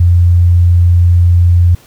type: tone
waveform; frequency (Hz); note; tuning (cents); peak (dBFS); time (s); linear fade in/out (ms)
sine; 87.31; F2; 0; -4; 0-1.75; 5
effects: pink hiss -43 dBFS RMS until 1.86 s